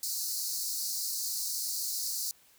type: high-pass noise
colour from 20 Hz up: pink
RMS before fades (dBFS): -34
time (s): 0.03-2.31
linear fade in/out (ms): 0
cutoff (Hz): 4200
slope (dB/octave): 96
effects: white hiss -62 dBFS RMS until 2.58 s